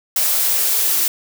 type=noise with high-pass filter sweep; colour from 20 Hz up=blue; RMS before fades=-17 dBFS; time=0.16-1.08 s; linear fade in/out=2 ms; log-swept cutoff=610 to 320 Hz; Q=2.9; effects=none